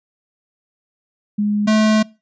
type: tone pair in turn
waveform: sine / square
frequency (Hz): 207.7 / 216.2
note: G#3 / A3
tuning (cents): 0 / -30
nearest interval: minor second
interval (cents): 70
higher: second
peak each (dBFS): -15 / -12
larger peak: second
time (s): 1.38-1.67 / 1.67-2.03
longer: second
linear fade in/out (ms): 10
effects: noise-tail reverb RT60 0.3 s tail -24 dB re dry + resampled to 16000 Hz